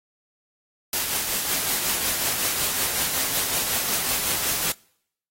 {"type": "noise with tremolo", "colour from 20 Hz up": "white", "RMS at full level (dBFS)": -23, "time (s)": [0.93, 4.72], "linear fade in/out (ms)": 2, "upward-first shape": "triangle", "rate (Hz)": 5.4, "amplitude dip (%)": 40, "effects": ["noise-tail reverb RT60 0.7 s tail -26 dB re dry", "AAC 48 kbps"]}